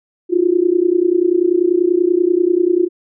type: tone with amplitude modulation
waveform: sine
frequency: 353.1 Hz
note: F4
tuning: 19 cents sharp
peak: -7 dBFS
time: 0.29-2.89 s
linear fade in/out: 50 ms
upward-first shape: sine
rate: 30.3 Hz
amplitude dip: 90%
effects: none